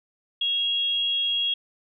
sine tone pair together, 2776 / 3301 Hz, F7 / G#7, -11 / -11 cents, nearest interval minor third, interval 300 cents, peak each -33 / -22 dBFS, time 0.41-1.54 s, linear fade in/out 5 ms, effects none

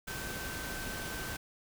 sine tone in noise, 1544 Hz, G6, 27 cents flat, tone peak -43 dBFS, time 0.07-1.37 s, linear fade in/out 10 ms, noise pink, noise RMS -40 dBFS, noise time 0.07-1.37 s, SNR -6 dB, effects none

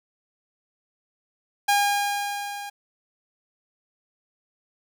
sawtooth tone with level ramp, 812 Hz, G#5, 39 cents flat, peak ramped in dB -13 to -30 dBFS, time 1.68-2.7 s, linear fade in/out 10 ms, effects none

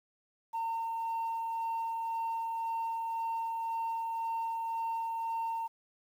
sine tone with tremolo, 911 Hz, A#5, 40 cents flat, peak -29 dBFS, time 0.53-5.68 s, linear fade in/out 20 ms, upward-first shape sine, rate 1.9 Hz, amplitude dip 25%, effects tanh soft clip ceiling -30 dBFS + 10-bit

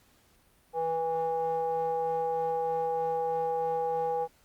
triangle ring-modulated tone, 163.9 Hz, E3, 10 cents flat, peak -22 dBFS, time 0.73-4.28 s, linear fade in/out 50 ms, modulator 654 Hz, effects pink hiss -64 dBFS RMS until 4.44 s + Opus 48 kbps

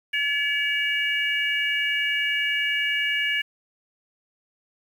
harmonic tone, 570 Hz, C#5, 48 cents sharp, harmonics 3 / 4 / 5, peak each -26 / -26 / -26 dBFS, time 0.13-3.42 s, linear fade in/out 10 ms, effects 8-bit

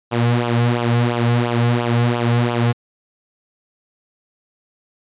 sawtooth tone with flanger, 119.2 Hz, A#2, 39 cents sharp, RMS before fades -17 dBFS, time 0.11-2.73 s, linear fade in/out 20 ms, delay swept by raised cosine 0.47 to 3.27 ms, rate 2.9 Hz, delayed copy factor -0.7, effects resampled to 8000 Hz

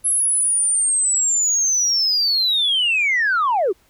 sine linear sweep, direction down, 11000 to 331.7 Hz, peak -14 dBFS, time 0.04-3.73 s, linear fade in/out 20 ms, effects tanh soft clip ceiling -12 dBFS + pink hiss -58 dBFS RMS until 3.89 s

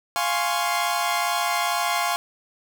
sawtooth chord, Db major seventh, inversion first, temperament equal, 698.5 / 830.6 / 1046.5 / 1108.7 Hz, F5 / Ab5 / C6 / Db6, 0 / 0 / 0 / 0 cents, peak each -22 / -24 / -24 / -25 dBFS, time 0.16-2.16 s, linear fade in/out 0 ms, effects none

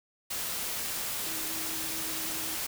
sine tone in noise, 320 Hz, D#4, 49 cents sharp, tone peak -44 dBFS, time 1.26-2.56 s, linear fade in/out 10 ms, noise white, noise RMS -34 dBFS, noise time 0.3-2.67 s, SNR -13 dB, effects none

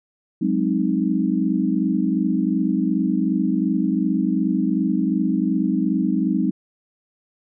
sine chord, Ab dominant seventh, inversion third, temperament equal, 185 / 207.7 / 261.6 / 311.1 Hz, Gb3 / Ab3 / C4 / Eb4, 0 / 0 / 0 / 0 cents, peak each -23 dBFS, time 0.41-6.51 s, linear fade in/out 10 ms, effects none

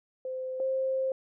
sine tone pair in turn, 517 / 527.6 Hz, C5 / C5, -21 / +14 cents, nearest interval unison, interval 35 cents, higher second, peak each -32 / -26 dBFS, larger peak second, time 0.25-0.6 / 0.6-1.12 s, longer second, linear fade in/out 2 ms, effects none

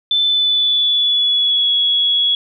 sine tone with pitch glide, 3525 to 3354 Hz, A7 to G#7, +2 to +16 cents, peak -12 dBFS, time 0.11-2.35 s, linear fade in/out 2 ms, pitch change -86 cents, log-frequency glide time 0.21-1.72 s, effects none

